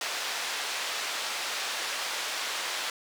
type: band-pass noise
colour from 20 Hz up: white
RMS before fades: -33 dBFS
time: 0.01-2.9 s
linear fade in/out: 2 ms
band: 580 to 4600 Hz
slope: 12 dB/octave
effects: none